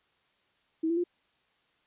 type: tone with pitch steps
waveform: sine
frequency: 321.8 / 336 / 350.9 Hz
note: E4 / E4 / F4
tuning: -42 / +33 / +8 cents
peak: -25 dBFS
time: 0.83-1.04 s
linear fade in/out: 10 ms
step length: 70 ms
effects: white hiss -70 dBFS RMS until 1.86 s + resampled to 8000 Hz